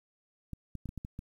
clicks, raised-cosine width 5 ms, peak -27 dBFS, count 7, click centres 0.533 / 0.753 / 0.857 / 0.891 / 0.977 / 1.049 / 1.191 s, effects 10-bit

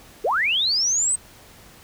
sine linear sweep, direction up, 349.2 to 8372 Hz, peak -18 dBFS, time 0.24-1.16 s, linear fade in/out 10 ms, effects pink hiss -48 dBFS RMS until 1.83 s

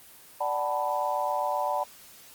sine chord, B minor seventh, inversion first, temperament equal with one note detuned, 587.3 / 752.5 / 880 / 987.8 Hz, D5 / F#5 / A5 / B5, 0 / +29 / 0 / 0 cents, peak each -31 dBFS, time 0.4-1.84 s, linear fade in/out 10 ms, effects white hiss -51 dBFS RMS until 2.34 s + Opus 24 kbps

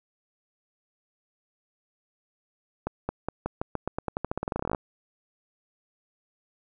accelerating click train, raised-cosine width 1 ms, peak -14 dBFS, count 25, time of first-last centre 2.87-4.748 s, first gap 220 ms, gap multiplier 0.89, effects none

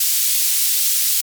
white high-pass noise, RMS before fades -17 dBFS, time 0-1.21 s, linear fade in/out 5 ms, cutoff 3800 Hz, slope 12 dB/octave, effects Opus 48 kbps

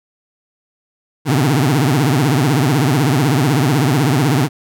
25% pulse tone with vibrato, 138.59 Hz, C#3, in tune, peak -8 dBFS, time 1.25-4.49 s, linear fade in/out 50 ms, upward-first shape triangle, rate 16 Hz, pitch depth 290 cents each way, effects none

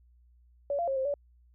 sine tone with pitch steps, 568 / 687 / 540 / 527 / 573 Hz, C#5 / F5 / C#5 / C5 / D5, +42 / -29 / -45 / +12 / -43 cents, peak -27 dBFS, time 0.7-1.14 s, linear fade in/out 2 ms, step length 88 ms, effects added 60 Hz sine -58 dBFS peak until 1.54 s

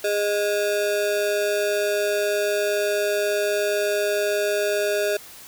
square ring-modulated tone, 515 Hz, C5, 28 cents flat, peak -18 dBFS, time 0.04-5.17 s, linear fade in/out 5 ms, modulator 104 Hz, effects white hiss -43 dBFS RMS until 5.47 s

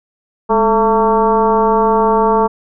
sine tone with frequency modulation, 670 Hz, E5, 28 cents sharp, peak -9 dBFS, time 0.49-2.48 s, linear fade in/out 20 ms, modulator 231 Hz, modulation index 1.9, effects none

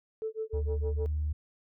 sine tone with tremolo, 440 Hz, A4, in tune, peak -29 dBFS, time 0.22-1.06 s, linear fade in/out 0 ms, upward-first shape sine, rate 6.5 Hz, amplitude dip 100%
sine tone with pitch glide, 74.3 to 75.6 Hz, D2 to D#2, +21 to -49 cents, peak -27 dBFS, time 0.53-1.33 s, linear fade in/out 10 ms, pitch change +30 cents, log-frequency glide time 0.95-1.02 s
effects tanh soft clip ceiling -23 dBFS

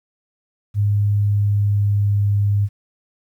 sine tone with pitch glide, 102.7 to 101.76 Hz, G#2 to G#2, -19 to -35 cents, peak -14 dBFS, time 0.74-2.69 s, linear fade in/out 50 ms, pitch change -16 cents, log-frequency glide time 1.07-2.25 s, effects 9-bit

